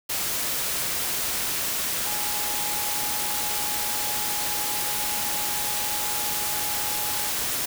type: tone in noise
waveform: sine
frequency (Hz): 836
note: G#5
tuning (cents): +11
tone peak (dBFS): -35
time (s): 2.06-7.31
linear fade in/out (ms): 10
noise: white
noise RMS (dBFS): -27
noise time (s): 0.09-7.66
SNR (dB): -11
effects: none